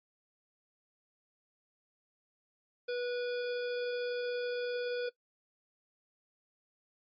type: harmonic tone with a mistuned harmonic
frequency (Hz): 488.9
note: B4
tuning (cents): -18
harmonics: 1 / 3 / 5 / 7 / 9 / 10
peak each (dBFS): -33 / -43 / -47 / -50 / -52 / -53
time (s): 2.88-5.09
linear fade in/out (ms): 10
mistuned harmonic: 9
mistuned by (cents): +18
effects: noise-tail reverb RT60 0.1 s tail -17 dB re dry + AAC 32 kbps